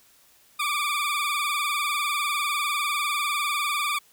20% pulse tone with vibrato, 1174.7 Hz, D6, in tune, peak -19 dBFS, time 0.59-3.99 s, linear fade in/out 10 ms, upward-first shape sine, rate 20 Hz, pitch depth 73 cents each way, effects white hiss -58 dBFS RMS until 4.12 s

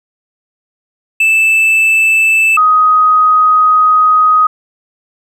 triangle / sine tone pair in turn, 2637 / 1253.2 Hz, E7 / D#6, 0 / +12 cents, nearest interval octave + minor second, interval 1288 cents, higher first, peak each -5 dBFS, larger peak neither, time 1.2-2.57 / 2.57-4.47 s, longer second, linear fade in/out 5 ms, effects none

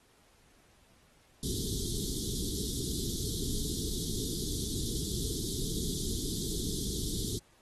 pink band-stop noise, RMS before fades -35 dBFS, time 1.43-7.38 s, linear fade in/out 2 ms, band 440 to 3300 Hz, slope 96 dB/octave, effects pink hiss -65 dBFS RMS until 7.61 s + AAC 32 kbps

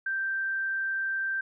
sine tone, 1568 Hz, G6, in tune, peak -27 dBFS, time 0.06-1.41 s, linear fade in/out 5 ms, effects none

